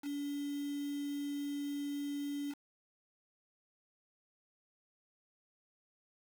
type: tone with quantisation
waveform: sine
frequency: 286.2 Hz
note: D4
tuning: 45 cents flat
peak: -36 dBFS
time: 0.02-2.55 s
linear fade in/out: 50 ms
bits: 8
effects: none